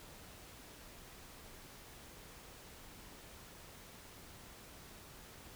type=silence; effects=pink hiss -55 dBFS RMS until 5.55 s